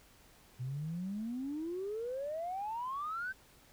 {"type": "exponential sweep", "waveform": "sine", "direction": "up", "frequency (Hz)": [121.8, 1573], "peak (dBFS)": -35, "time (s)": [0.59, 3.33], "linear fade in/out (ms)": 20, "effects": ["tanh soft clip ceiling -31 dBFS", "pink hiss -62 dBFS RMS until 3.72 s"]}